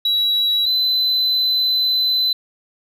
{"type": "tone pair in turn", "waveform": "sine", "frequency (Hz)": [3898, 4028], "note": ["B7", "B7"], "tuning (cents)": [-23, 33], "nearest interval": "minor second", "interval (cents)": 56, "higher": "second", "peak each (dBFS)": -12, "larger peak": "neither", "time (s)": [[0.05, 0.66], [0.66, 2.33]], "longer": "second", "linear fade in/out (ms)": 5, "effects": ["tanh soft clip ceiling -14 dBFS"]}